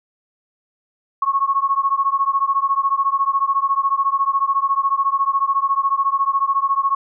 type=beating tone pair; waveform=sine; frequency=1093 / 1107 Hz; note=C#6 / C#6; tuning=-25 / -3 cents; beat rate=14 Hz; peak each=-18 / -19 dBFS; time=1.22-6.95 s; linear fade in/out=5 ms; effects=none